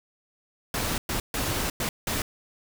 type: noise bursts at uneven times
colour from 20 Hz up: pink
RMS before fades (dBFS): -28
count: 5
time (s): 0.74-0.98 / 1.09-1.2 / 1.34-1.7 / 1.8-1.89 / 2.07-2.22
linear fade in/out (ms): 2
effects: none